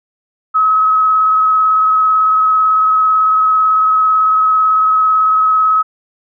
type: tone with vibrato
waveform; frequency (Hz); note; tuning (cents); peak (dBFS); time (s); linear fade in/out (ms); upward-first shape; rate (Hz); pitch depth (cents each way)
sine; 1280; D#6; +49; -8; 0.54-5.83; 20; square; 18; 10
effects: none